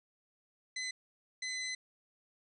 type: tone bursts at uneven times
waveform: 20% pulse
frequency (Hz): 2026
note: B6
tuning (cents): +44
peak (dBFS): -31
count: 2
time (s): 0.76-0.91 / 1.42-1.75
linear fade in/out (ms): 5
effects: resampled to 24000 Hz